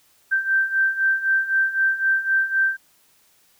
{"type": "beating tone pair", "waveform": "sine", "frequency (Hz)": [1562, 1565.9], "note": ["G6", "G6"], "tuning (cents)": [-7, -2], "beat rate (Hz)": 3.9, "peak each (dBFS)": [-23, -19], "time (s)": [0.31, 2.77], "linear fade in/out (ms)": 20, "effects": ["white hiss -59 dBFS RMS until 3.59 s"]}